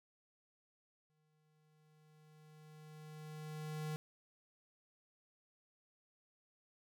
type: tone with exponential growth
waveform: square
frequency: 153.9 Hz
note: D#3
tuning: 19 cents flat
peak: -39 dBFS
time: 1.1-3.96 s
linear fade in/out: 0 ms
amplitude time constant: 620 ms
effects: none